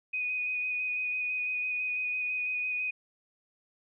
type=tone with vibrato; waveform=sine; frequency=2489 Hz; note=D#7; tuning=in tune; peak=-29 dBFS; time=0.13-2.91 s; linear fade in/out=10 ms; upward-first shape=square; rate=6 Hz; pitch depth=13 cents each way; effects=none